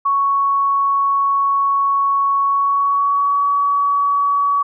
sine tone with pitch glide, 1111 to 1133.7 Hz, C#6 to C#6, +4 to +39 cents, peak -13 dBFS, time 0.05-4.63 s, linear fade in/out 10 ms, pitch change +35 cents, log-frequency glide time 2.42-3.46 s, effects none

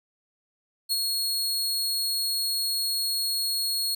sawtooth tone with ADSR envelope, 4315 Hz, C#8, 47 cents flat, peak -19 dBFS, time 0.89-3.95 s, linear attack 29 ms, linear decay 40 ms, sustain -3 dB, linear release 6 ms, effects none

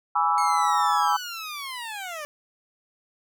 sine chord, E dominant seventh, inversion first, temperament equal with one note detuned, 830.6 / 987.8 / 1147.2 / 1318.5 Hz, G#5 / B5 / D6 / E6, 0 / 0 / -41 / 0 cents, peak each -24 / -25 / -27 / -24 dBFS, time 0.15-1.17 s, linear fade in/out 10 ms
15% pulse linear sweep, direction down, 2194 to 575 Hz, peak -26 dBFS, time 0.38-2.25 s, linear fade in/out 0 ms
effects none

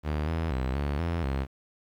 sawtooth tone with pitch steps, 75.6 / 81.7 / 64.6 / 71.6 / 84.3 / 67.6 Hz, D#2 / E2 / C2 / D2 / E2 / C#2, -49 / -15 / -21 / -43 / +39 / -43 cents, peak -23 dBFS, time 0.03-1.47 s, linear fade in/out 50 ms, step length 240 ms, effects low-pass 3000 Hz 12 dB/octave + 10-bit

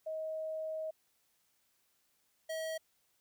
sine / square tone pair in turn, 632 / 640.5 Hz, D#5 / E5, +27 / -50 cents, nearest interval unison, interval 23 cents, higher second, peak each -36 / -37 dBFS, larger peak first, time 0.06-0.91 / 2.49-2.78 s, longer first, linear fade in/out 10 ms, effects white hiss -75 dBFS RMS until 3.2 s

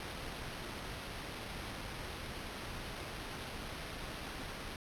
pink noise with sample-and-hold, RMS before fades -44 dBFS, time 0-4.76 s, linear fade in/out 2 ms, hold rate 7350 Hz, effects low-pass 12000 Hz 12 dB/octave

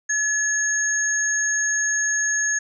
sine tone pair together, 1706 / 6540 Hz, G#6 / G#8, +46 / -28 cents, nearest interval octave + major seventh, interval 2326 cents, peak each -22 dBFS, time 0.09-2.59 s, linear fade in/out 10 ms, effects none

